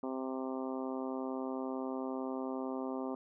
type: harmonic tone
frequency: 131.1 Hz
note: C3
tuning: 4 cents sharp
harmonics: 2 / 3 / 4 / 5 / 6 / 7 / 8 / 9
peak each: -38 / -42 / -44 / -46 / -48 / -49 / -50 / -51 dBFS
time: 0.03-3.15 s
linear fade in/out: 2 ms
effects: none